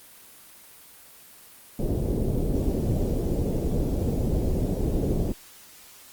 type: low-pass noise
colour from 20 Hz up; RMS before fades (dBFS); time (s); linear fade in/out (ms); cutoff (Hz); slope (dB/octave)
pink; -25; 1.79-5.32; 2; 510; 24
effects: white hiss -49 dBFS RMS until 6.12 s + Opus 24 kbps